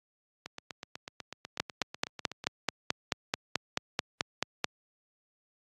two click trains, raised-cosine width 0.2 ms, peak -22 / -9 dBFS, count 17 / 15, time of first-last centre 0.46-2.44 / 1.6-4.643 s, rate 8.08 / 4.6 Hz, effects high-pass 100 Hz 12 dB/octave + AAC 32 kbps

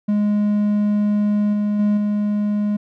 triangle tone with level steps, 207.7 Hz, G#3, in tune, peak -13 / -15 / -12 / -15 dBFS, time 0.08-2.77 s, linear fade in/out 10 ms, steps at 1.53 / 1.79 / 1.97 s, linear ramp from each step 5 ms, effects none

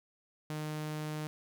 sawtooth tone, 153.1 Hz, D#3, 28 cents flat, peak -32 dBFS, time 0.5-1.27 s, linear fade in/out 0 ms, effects none

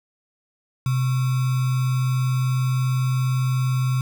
sine tone with sample-and-hold, 128.6 Hz, C3, 30 cents flat, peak -18 dBFS, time 0.86-4.01 s, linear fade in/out 2 ms, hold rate 1225 Hz, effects none

